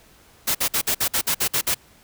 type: noise bursts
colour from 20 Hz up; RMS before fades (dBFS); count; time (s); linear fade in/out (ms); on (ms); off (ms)
white; -21; 10; 0.47-1.746; 10; 79; 54
effects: pink hiss -53 dBFS RMS until 2.03 s